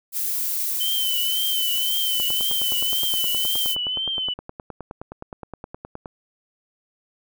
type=noise; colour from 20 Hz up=violet; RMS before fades=-25 dBFS; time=0.12-3.76 s; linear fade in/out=50 ms
type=tone with vibrato; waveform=sine; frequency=3055 Hz; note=G7; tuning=45 cents flat; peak=-23 dBFS; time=0.8-4.34 s; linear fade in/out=10 ms; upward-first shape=triangle; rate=1.9 Hz; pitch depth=68 cents each way
type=click train; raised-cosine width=1 ms; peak=-20 dBFS; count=38; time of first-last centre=2.2-6.058 s; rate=9.59 Hz
effects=none